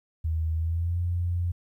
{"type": "tone with pitch glide", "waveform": "sine", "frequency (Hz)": [80.2, 87.46], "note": ["E2", "F2"], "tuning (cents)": [-47, 3], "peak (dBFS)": -24, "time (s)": [0.24, 1.52], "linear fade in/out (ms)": 10, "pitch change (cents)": 150, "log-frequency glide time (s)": [0.55, 0.99], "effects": ["11-bit"]}